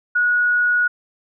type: tone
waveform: sine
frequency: 1457 Hz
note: F#6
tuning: 27 cents flat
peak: -14 dBFS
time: 0.15-0.88 s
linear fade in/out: 10 ms
effects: none